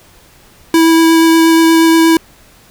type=tone with vibrato; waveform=square; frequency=327.2 Hz; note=E4; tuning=13 cents flat; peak=-6 dBFS; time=0.74-2.17 s; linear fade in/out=2 ms; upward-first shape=sine; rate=8.4 Hz; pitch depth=9 cents each way; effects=pink hiss -44 dBFS RMS until 2.7 s